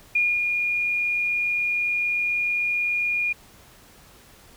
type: tone with ADSR envelope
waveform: sine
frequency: 2429 Hz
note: D#7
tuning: 42 cents flat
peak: -17 dBFS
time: 0.15-3.33 s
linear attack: 6 ms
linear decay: 240 ms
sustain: -4 dB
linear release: 9 ms
effects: pink hiss -51 dBFS RMS until 4.56 s